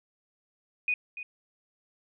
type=tone with echo; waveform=sine; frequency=2478 Hz; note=D#7; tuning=8 cents flat; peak=-24 dBFS; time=0.88-0.94 s; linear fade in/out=2 ms; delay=290 ms; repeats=1; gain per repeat=-12 dB; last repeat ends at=1.23 s; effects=none